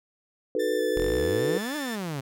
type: chord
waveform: sine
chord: B dominant seventh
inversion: first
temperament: equal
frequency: 311.1 / 370 / 440 / 493.9 Hz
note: D#4 / F#4 / A4 / B4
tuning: 0 / 0 / 0 / 0 cents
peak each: -32 / -31 / -27 / -27 dBFS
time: 0.55-1.58 s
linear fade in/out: 2 ms
type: tone with vibrato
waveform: sawtooth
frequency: 1760 Hz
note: A6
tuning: in tune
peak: -32 dBFS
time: 0.59-1.96 s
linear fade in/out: 10 ms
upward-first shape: square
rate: 2.5 Hz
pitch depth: 13 cents each way
type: exponential two-way sweep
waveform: sawtooth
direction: up then down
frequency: 37.58 to 311.1 to 130.1 Hz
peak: -26 dBFS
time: 0.96-2.21 s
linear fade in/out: 10 ms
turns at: 1.76 s
effects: none